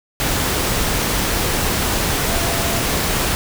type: tone in noise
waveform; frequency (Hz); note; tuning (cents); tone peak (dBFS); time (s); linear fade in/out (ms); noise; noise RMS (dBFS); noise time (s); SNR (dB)
sine; 679; F5; -49; -27; 2.28-2.79; 0; pink; -19; 0.2-3.35; -11
effects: none